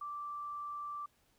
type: tone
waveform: sine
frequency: 1171 Hz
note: D6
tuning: 5 cents flat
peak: -39 dBFS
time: 0.01-1.06 s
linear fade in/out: 5 ms
effects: pink hiss -72 dBFS RMS until 1.38 s